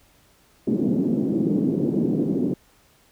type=band-pass noise; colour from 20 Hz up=pink; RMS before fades=-22 dBFS; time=0.67-2.54 s; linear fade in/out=5 ms; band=190 to 340 Hz; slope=24 dB/octave; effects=pink hiss -58 dBFS RMS until 3.11 s